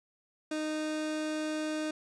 30% pulse tone, 308.7 Hz, D#4, 14 cents flat, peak -29 dBFS, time 0.51-1.91 s, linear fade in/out 5 ms, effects resampled to 22050 Hz

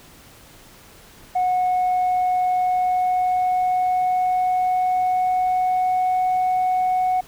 sine tone with pitch glide, 732 to 738.4 Hz, F#5 to F#5, -19 to -4 cents, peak -15 dBFS, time 1.35-7.21 s, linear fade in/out 10 ms, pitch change +15 cents, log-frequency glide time 2.51-6.21 s, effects tanh soft clip ceiling -15 dBFS + pink hiss -47 dBFS RMS until 7.27 s

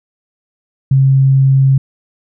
sine tone, 134.8 Hz, C#3, 48 cents flat, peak -6 dBFS, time 0.91-1.78 s, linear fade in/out 5 ms, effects none

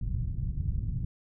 white low-pass noise, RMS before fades -31 dBFS, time 0.01-1.05 s, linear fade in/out 5 ms, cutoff 130 Hz, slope 24 dB/octave, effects none

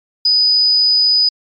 sine tone, 4978 Hz, D#8, in tune, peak -9 dBFS, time 0.25-1.29 s, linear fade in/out 5 ms, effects MP3 32 kbps

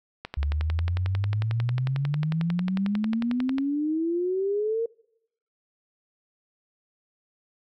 click train, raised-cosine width 0.3 ms, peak -17 dBFS, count 38, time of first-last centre 0.25-3.583 s, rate 11.1 Hz
sine exponential sweep, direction up, 69.3 to 466.2 Hz, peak -23 dBFS, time 0.37-4.86 s, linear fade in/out 5 ms
effects noise-tail reverb RT60 0.8 s tail -25 dB re dry

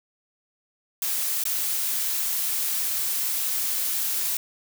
blue noise with dropouts, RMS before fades -26 dBFS, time 1.02-4.37 s, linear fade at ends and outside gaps 2 ms, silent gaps 1.438-1.453 s, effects none

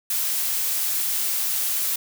blue noise, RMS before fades -24 dBFS, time 0.1-1.96 s, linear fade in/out 5 ms, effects none

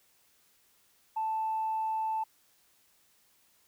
sine tone, 880 Hz, A5, in tune, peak -28 dBFS, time 1.16-2.24 s, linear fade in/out 10 ms, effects tanh soft clip ceiling -24 dBFS + white hiss -67 dBFS RMS until 3.67 s

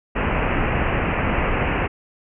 pink low-pass noise, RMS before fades -21 dBFS, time 0.15-1.88 s, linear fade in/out 20 ms, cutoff 2800 Hz, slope 96 dB/octave, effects none

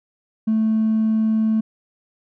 sine tone with hard clipping, 219.8 Hz, A3, 2 cents flat, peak -16 dBFS, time 0.47-1.61 s, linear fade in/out 10 ms, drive 1 dB, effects none

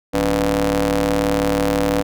sawtooth ring-modulated tone, 105.9 Hz, G#2, 34 cents sharp, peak -9 dBFS, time 0.13-2.03 s, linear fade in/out 20 ms, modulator 390 Hz, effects none

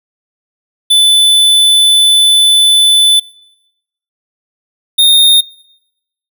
square tone pair in turn, 3500 / 3679 Hz, A7 / A#7, -10 / -24 cents, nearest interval minor second, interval 86 cents, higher second, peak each -5 dBFS, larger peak neither, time 0.9-3.2 / 4.98-5.41 s, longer first, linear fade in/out 10 ms, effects noise-tail reverb RT60 0.9 s tail -23 dB re dry

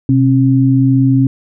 sine tone pair together, 127.2 / 269.5 Hz, C3 / C#4, -48 / -49 cents, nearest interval octave + minor second, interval 1299 cents, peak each -10 dBFS, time 0.09-1.27 s, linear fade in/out 2 ms, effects none

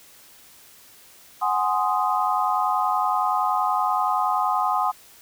sine chord, Ab dominant seventh, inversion third, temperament equal with one note detuned, 740 / 830.6 / 1042.9 / 1244.5 Hz, Gb5 / Ab5 / C6 / Eb6, 0 / 0 / -6 / 0 cents, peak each -25 dBFS, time 1.41-4.92 s, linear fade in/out 20 ms, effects white hiss -50 dBFS RMS until 5.21 s

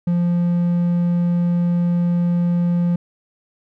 triangle tone, 173.9 Hz, F3, 7 cents flat, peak -13 dBFS, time 0.07-2.96 s, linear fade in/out 5 ms, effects none

